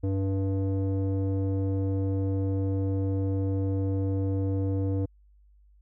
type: tone with low-pass filter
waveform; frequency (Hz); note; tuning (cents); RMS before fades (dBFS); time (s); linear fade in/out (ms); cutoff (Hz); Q
square; 96.9; G2; -20; -27; 0.03-5.06; 10; 420; 2.3
effects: added 50 Hz sine -55 dBFS peak until 5.81 s